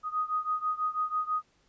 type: beating tone pair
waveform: sine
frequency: 1244.5 / 1250.6 Hz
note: D#6 / D#6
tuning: 0 / +8 cents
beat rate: 6.1 Hz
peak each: -30 / -32 dBFS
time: 0.03-1.43 s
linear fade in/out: 50 ms
effects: pink hiss -68 dBFS RMS until 1.68 s + resampled to 16000 Hz